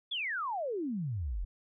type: exponential sweep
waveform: sine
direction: down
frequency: 3540 to 39.19 Hz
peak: -32 dBFS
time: 0.11-1.45 s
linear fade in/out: 10 ms
effects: none